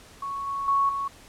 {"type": "tone with level steps", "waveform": "sine", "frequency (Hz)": 1108.7, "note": "C#6", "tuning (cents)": 0, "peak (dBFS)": [-29, -27, -19, -26], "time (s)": [0.22, 1.08], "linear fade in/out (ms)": 5, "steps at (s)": [0.47, 0.68, 0.89], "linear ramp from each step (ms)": 2, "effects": ["pink hiss -50 dBFS RMS until 1.28 s", "low-pass 11000 Hz 12 dB/octave"]}